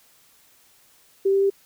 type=tone with pitch steps; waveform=sine; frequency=390 / 392.3 / 394.5 Hz; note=G4 / G4 / G4; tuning=-9 / +1 / +11 cents; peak=-16 dBFS; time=1.25-1.502 s; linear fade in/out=10 ms; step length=84 ms; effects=white hiss -57 dBFS RMS until 1.65 s